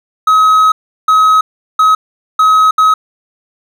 triangle tone bursts at uneven times, 1274 Hz, D#6, 41 cents sharp, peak -3 dBFS, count 5, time 0.27-0.72 / 1.08-1.41 / 1.79-1.95 / 2.39-2.71 / 2.78-2.94 s, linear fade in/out 5 ms, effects none

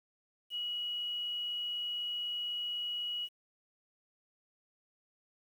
sine tone with quantisation, 2914 Hz, F#7, 27 cents flat, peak -34 dBFS, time 0.5-3.29 s, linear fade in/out 50 ms, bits 10, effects none

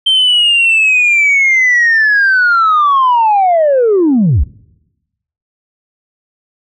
sine linear sweep, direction down, 3136 to 49 Hz, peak -5 dBFS, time 0.06-4.44 s, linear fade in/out 10 ms, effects noise-tail reverb RT60 1.0 s tail -25 dB re dry + tanh soft clip ceiling -4 dBFS

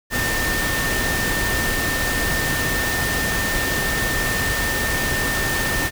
sine tone in noise, 1807 Hz, A6, 46 cents sharp, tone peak -23 dBFS, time 0.1-5.91 s, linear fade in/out 50 ms, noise pink, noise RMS -23 dBFS, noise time 0.1-5.91 s, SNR -3 dB, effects none

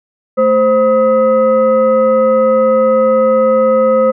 sine tone with frequency modulation, 523 Hz, C5, 1 cent flat, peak -7 dBFS, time 0.37-4.12 s, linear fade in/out 20 ms, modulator 744 Hz, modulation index 0.63, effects none

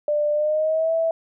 sine tone with pitch glide, 594 to 655.3 Hz, D5 to E5, +20 to -10 cents, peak -18 dBFS, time 0.08-1.11 s, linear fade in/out 2 ms, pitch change +170 cents, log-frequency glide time 0.33-0.93 s, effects none

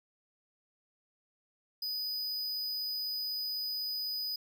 square tone, 4978 Hz, D#8, in tune, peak -34 dBFS, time 1.82-4.36 s, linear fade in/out 5 ms, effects none

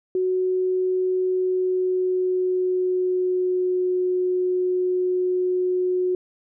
sine tone with pitch glide, 370 to 364.9 Hz, F#4 to F#4, 0 to -24 cents, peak -19 dBFS, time 0.15-6.15 s, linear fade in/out 2 ms, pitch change -24 cents, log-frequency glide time 1.26-3.95 s, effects none

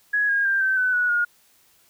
sine tone with pitch steps, 1672 / 1629.1 / 1587.3 / 1546.6 / 1506.9 / 1468.2 / 1430.6 Hz, G#6 / G#6 / G6 / G6 / F#6 / F#6 / F6, +11 / -34 / +21 / -24 / +31 / -14 / +41 cents, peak -18 dBFS, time 0.13-1.25 s, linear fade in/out 10 ms, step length 160 ms, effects white hiss -59 dBFS RMS until 1.89 s

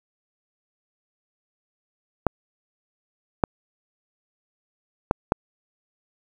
clicks, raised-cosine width 1 ms, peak -3 dBFS, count 4, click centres 2.267 / 3.438 / 5.111 / 5.321 s, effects 7-bit

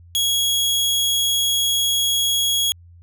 sawtooth tone, 3322 Hz, G#7, in tune, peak -14 dBFS, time 0.15-2.72 s, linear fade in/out 0 ms, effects added 86 Hz sine -43 dBFS peak until 3.02 s

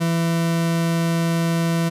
40% pulse tone, 166.9 Hz, E3, 22 cents sharp, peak -17 dBFS, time 0-1.9 s, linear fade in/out 20 ms, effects resampled to 32000 Hz

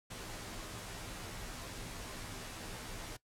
pink noise with comb filter, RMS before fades -45 dBFS, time 0.1-3.17 s, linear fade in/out 10 ms, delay 14 ms, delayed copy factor -0.8, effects noise-tail reverb RT60 0.1 s tail -18 dB re dry + low-pass 11000 Hz 12 dB/octave

